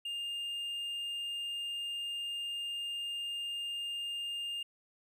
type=tone; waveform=triangle; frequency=2812 Hz; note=F7; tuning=11 cents sharp; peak=-34 dBFS; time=0.05-4.63 s; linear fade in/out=5 ms; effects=none